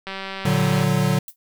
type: click train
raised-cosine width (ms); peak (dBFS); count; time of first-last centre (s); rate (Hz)
0.3; -15; 149; 0.07-0.837; 193
type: chord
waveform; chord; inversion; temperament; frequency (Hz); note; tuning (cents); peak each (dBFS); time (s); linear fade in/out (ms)
square; Bb augmented; none; equal; 116.54 / 146.83 / 185; Bb2 / D3 / F#3; 0 / 0 / 0; -25 / -21 / -22; 0.45-1.19; 5
type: noise with exponential decay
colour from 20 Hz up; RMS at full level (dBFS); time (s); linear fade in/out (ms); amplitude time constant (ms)
violet; -31; 1.28-1.36; 1; 16
effects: none